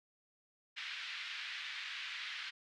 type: band-pass noise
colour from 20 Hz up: pink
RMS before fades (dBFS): -44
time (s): 0.76-2.51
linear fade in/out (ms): 20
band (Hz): 1700 to 3900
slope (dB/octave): 24
effects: none